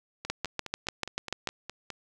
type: two click trains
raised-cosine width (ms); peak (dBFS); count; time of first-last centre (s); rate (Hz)
0.2; -12 / -20; 9 / 9; 0.3-1.473 / 0.25-1.903; 6.82 / 4.84
effects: none